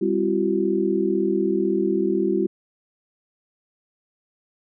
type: tone cluster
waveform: sine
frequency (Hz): 199.7 / 261.8 / 337.9 / 378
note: G3 / C4 / E4 / F#4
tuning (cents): +32 / +1 / +43 / +37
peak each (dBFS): -25 / -30 / -22 / -23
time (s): 0.01-2.47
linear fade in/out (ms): 10
effects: none